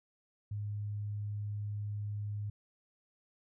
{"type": "tone", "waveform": "sine", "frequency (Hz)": 103.7, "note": "G#2", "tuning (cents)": -2, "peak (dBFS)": -35, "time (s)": [0.51, 2.5], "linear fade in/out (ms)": 5, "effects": []}